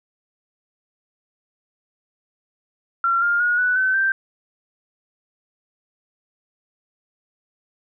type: tone with pitch steps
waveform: sine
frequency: 1368 / 1405.6 / 1444.3 / 1484.1 / 1524.9 / 1566.9 Hz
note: F6 / F6 / F#6 / F#6 / G6 / G6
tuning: -36 / +11 / -42 / +5 / -48 / -1 cents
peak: -16 dBFS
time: 3.04-4.12 s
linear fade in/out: 2 ms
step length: 180 ms
effects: none